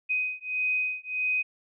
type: beating tone pair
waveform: sine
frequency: 2506 / 2507.6 Hz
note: D#7 / D#7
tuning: +12 / +13 cents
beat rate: 1.6 Hz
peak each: -29 dBFS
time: 0.09-1.43 s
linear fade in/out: 20 ms
effects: none